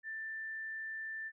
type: tone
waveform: sine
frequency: 1774 Hz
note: A6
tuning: 14 cents sharp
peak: -39 dBFS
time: 0.03-1.32 s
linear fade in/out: 50 ms
effects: none